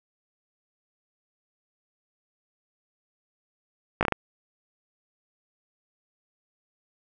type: slowing click train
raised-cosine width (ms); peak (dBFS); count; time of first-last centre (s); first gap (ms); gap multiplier
0.5; -7; 5; 4.01-4.123; 18; 1.31
effects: none